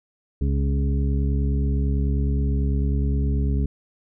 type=harmonic tone with a mistuned harmonic; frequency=69.3 Hz; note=C#2; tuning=in tune; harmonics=1 / 2 / 3 / 4 / 6; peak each=-20 / -26 / -30 / -32 / -36 dBFS; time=0.41-3.66 s; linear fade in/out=5 ms; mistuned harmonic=1; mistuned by=-31 cents; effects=none